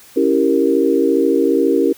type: chord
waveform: sine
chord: C# diminished seventh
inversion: none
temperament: equal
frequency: 277.2 / 329.6 / 392 / 466.2 Hz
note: C#4 / E4 / G4 / Bb4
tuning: 0 / 0 / 0 / 0 cents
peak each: -17 dBFS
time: 0.16-1.93 s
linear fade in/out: 10 ms
effects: white hiss -44 dBFS RMS until 1.97 s